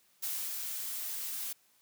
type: noise with ADSR envelope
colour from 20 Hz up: blue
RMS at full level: -35 dBFS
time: 0.22-1.53 s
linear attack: 16 ms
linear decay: 280 ms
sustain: -3 dB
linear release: 7 ms
effects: white hiss -68 dBFS RMS until 1.81 s + high-pass 100 Hz 12 dB/octave